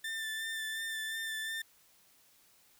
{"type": "tone with vibrato", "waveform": "30% pulse", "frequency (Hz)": 1778, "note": "A6", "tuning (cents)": 18, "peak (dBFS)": -33, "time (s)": [0.04, 1.62], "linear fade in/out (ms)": 5, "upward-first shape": "sine", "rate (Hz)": 2.8, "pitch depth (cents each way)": 21, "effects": ["white hiss -65 dBFS RMS until 2.79 s"]}